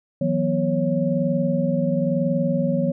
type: tone cluster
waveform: sine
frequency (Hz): 162.2 / 183.1 / 244.4 / 553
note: E3 / F#3 / B3 / C#5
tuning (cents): -28 / -18 / -18 / -4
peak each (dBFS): -24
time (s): 0.21-2.92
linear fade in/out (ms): 5
effects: none